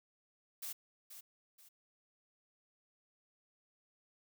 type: noise with echo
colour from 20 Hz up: blue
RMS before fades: -43 dBFS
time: 0.62-0.73 s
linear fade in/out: 10 ms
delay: 480 ms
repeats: 2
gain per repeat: -9 dB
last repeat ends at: 1.69 s
effects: none